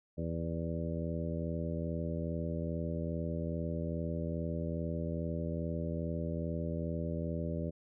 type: harmonic tone with a mistuned harmonic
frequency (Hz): 82.41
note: E2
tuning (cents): 0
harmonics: 1 / 2 / 3 / 4 / 5 / 6 / 7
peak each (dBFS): -39 / -37 / -42 / -44 / -46 / -45 / -43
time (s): 0.17-7.71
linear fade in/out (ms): 20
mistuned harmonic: 7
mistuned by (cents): +27
effects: none